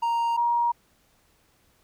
triangle / sine tone pair in turn, 932.3 / 946.4 Hz, A#5 / A#5, 0 / +26 cents, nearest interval unison, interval 26 cents, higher second, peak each -20 dBFS, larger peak neither, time 0.02-0.37 / 0.37-0.72 s, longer neither, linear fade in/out 10 ms, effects pink hiss -64 dBFS RMS until 1.83 s

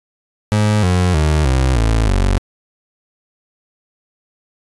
30% pulse tone with pitch steps, 105.9 / 90.09 / 76.63 / 65.19 / 55.45 / 47.17 Hz, G#2 / F#2 / D#2 / C2 / A1 / F#1, +34 / -46 / -26 / -6 / +14 / +34 cents, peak -9 dBFS, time 0.52-2.38 s, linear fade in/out 0 ms, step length 310 ms, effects resampled to 24000 Hz

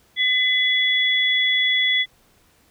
sine tone pair together, 2020 / 3397 Hz, B6 / G#7, +39 / +38 cents, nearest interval major sixth, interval 899 cents, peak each -19 dBFS, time 0.16-2.06 s, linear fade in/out 50 ms, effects pink hiss -58 dBFS RMS until 2.7 s

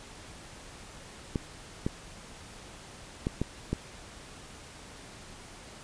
clicks, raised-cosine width 3 ms, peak -15 dBFS, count 5, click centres 1.358 / 1.865 / 3.269 / 3.416 / 3.73 s, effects pink hiss -48 dBFS RMS until 5.83 s + resampled to 22050 Hz

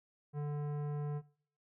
sine tone with tanh clipping, 146.83 Hz, D3, in tune, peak -37 dBFS, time 0.33-1.22 s, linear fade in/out 50 ms, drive 15 dB, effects noise-tail reverb RT60 0.5 s tail -21 dB re dry

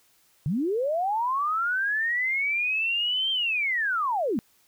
sine linear two-way sweep, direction up then down, 128.4 to 3171 to 190.1 Hz, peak -23 dBFS, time 0.46-4.39 s, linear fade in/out 0 ms, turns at 3.31 s, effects white hiss -63 dBFS RMS until 4.67 s

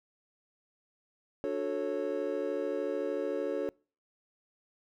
triangle chord, D major seventh, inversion none, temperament just, 293.7 / 367.1 / 440.5 / 550.6 Hz, D4 / F#4 / A4 / C#5, 0 / -14 / +2 / -12 cents, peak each -36 / -35 / -33 / -33 dBFS, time 1.44-3.69 s, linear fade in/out 0 ms, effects noise-tail reverb RT60 0.4 s tail -26 dB re dry

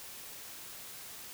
silence, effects white hiss -47 dBFS RMS until 1.33 s

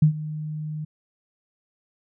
sine tone with ADSR envelope, 153.4 Hz, D#3, 24 cents flat, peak -10 dBFS, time 0.02-0.85 s, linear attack 6 ms, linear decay 97 ms, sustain -18 dB, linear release 9 ms, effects none

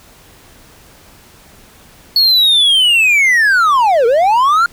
triangle linear two-way sweep, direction down then up, 4400 to 443 to 1423 Hz, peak -6 dBFS, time 2.16-4.66 s, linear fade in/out 2 ms, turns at 4.06 s, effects pink hiss -43 dBFS RMS until 4.72 s

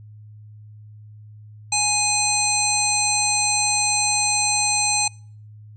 harmonic tone with a mistuned harmonic, 830.6 Hz, G#5, in tune, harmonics 1 / 3 / 5 / 7 / 9 / 10, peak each -25 / -25 / -25 / -25 / -25 / -25 dBFS, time 1.72-5.08 s, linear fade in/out 5 ms, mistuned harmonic 7, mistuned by +89 cents, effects noise-tail reverb RT60 0.5 s tail -26 dB re dry + added 106 Hz sine -40 dBFS peak until 5.76 s

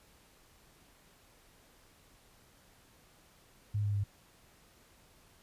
sine tone with pitch steps, 103.83 / 102.4 / 100.99 Hz, G#2 / G#2 / G#2, 0 / -24 / -48 cents, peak -29 dBFS, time 3.74-4.04 s, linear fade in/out 10 ms, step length 100 ms, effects pink hiss -63 dBFS RMS until 5.42 s + resampled to 32000 Hz

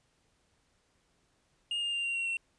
triangle tone with pitch steps, 2838 / 2814 / 2789 / 2765 / 2741 / 2718 Hz, F7 / F7 / F7 / F7 / F7 / F7, +27 / +12 / -3 / -18 / -33 / -48 cents, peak -29 dBFS, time 1.71-2.37 s, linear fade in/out 2 ms, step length 110 ms, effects pink hiss -72 dBFS RMS until 2.58 s + resampled to 22050 Hz

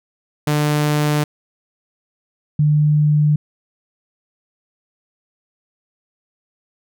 sawtooth / sine tone pair in turn, 149.1 / 149.86 Hz, D3 / D3, +27 / +35 cents, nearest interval unison, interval 8 cents, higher second, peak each -11 dBFS, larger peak neither, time 0.47-1.24 / 2.59-3.36 s, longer neither, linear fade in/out 5 ms, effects none

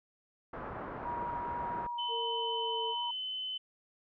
white low-pass noise, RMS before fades -42 dBFS, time 0.53-1.87 s, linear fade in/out 5 ms, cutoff 1300 Hz, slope 24 dB/octave
sine tone with vibrato, 955 Hz, A#5, 42 cents sharp, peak -35 dBFS, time 1.05-3.11 s, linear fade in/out 5 ms, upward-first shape triangle, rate 6.2 Hz, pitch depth 9 cents each way
sine tone, 3037 Hz, F#7, 44 cents sharp, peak -35 dBFS, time 1.98-3.58 s, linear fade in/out 10 ms
sine tone with pitch glide, 461.2 to 452.2 Hz, A#4 to A4, -19 to +47 cents, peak -37 dBFS, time 2.08-2.95 s, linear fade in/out 50 ms, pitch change -34 cents, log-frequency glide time 2.21-2.79 s
effects none

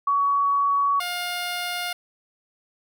sine / 10% pulse tone pair in turn, 1126 / 709.3 Hz, C#6 / F5, +27 / +27 cents, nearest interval minor sixth, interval 800 cents, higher first, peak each -18 dBFS, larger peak neither, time 0.07-1 / 1-1.93 s, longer neither, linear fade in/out 5 ms, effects none

